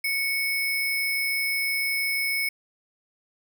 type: tone with sample-and-hold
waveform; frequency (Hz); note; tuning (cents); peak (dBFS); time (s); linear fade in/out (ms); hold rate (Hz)
sine; 2217; C#7; 0; -23; 0.04-2.49; 5; 7350
effects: none